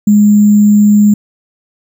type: tone with sample-and-hold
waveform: sine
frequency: 207.7 Hz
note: G#3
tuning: in tune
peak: -3 dBFS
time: 0.07-1.14 s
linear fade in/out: 5 ms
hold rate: 7350 Hz
effects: none